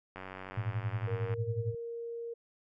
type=click train; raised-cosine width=0.5 ms; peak=-28 dBFS; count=112; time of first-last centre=0.16-1.338 s; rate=94.2 Hz
type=tone with tremolo; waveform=sine; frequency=110 Hz; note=A2; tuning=in tune; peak=-28 dBFS; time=0.57-1.75 s; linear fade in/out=5 ms; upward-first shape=sine; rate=11 Hz; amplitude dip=90%
type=tone; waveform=sine; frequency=466.4 Hz; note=A#4; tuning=1 cent sharp; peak=-37 dBFS; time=1.07-2.34 s; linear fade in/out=10 ms
effects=none